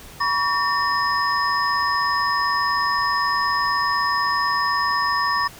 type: tone cluster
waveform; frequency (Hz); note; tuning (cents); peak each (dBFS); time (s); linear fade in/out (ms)
sine; 971 / 1127 / 1817 / 5100; B5 / C#6 / A#6 / D#8; -30 / +28 / -45 / +42; -26 / -21 / -24 / -27; 0.2-5.48; 10
effects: pink hiss -42 dBFS RMS until 5.59 s